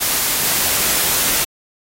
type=noise; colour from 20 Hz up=white; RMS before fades=-17 dBFS; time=0-1.45 s; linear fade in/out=20 ms; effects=AAC 48 kbps